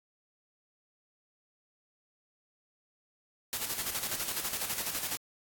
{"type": "noise with tremolo", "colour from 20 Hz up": "white", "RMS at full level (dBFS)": -33, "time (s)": [3.53, 5.17], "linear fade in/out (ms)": 0, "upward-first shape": "square", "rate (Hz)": 12, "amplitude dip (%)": 50, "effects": ["AAC 64 kbps"]}